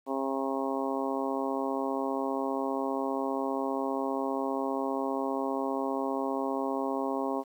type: harmonic tone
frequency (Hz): 135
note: C#3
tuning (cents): -45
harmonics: 2 / 3 / 4 / 5 / 6 / 7 / 8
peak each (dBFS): -33 / -35 / -36 / -37 / -38 / -38 / -39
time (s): 0.06-7.44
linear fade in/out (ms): 50
effects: 10-bit